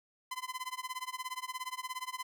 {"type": "tone with tremolo", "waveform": "sawtooth", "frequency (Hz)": 1020, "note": "C6", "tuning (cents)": -44, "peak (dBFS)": -31, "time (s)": [0.31, 2.23], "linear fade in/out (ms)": 5, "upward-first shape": "sine", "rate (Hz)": 17, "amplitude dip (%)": 95, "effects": []}